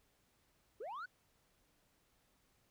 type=linear sweep; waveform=sine; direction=up; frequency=370 to 1532 Hz; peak=-40 dBFS; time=0.8-1.06 s; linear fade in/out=10 ms; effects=tanh soft clip ceiling -42 dBFS + pink hiss -75 dBFS RMS until 2.7 s